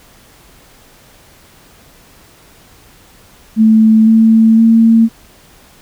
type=tone with pitch steps; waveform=sine; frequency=220 / 223.3 / 226.7 Hz; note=A3 / A3 / A#3; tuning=0 / +26 / -48 cents; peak=-4 dBFS; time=3.56-5.09 s; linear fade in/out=50 ms; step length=510 ms; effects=pink hiss -44 dBFS RMS until 5.81 s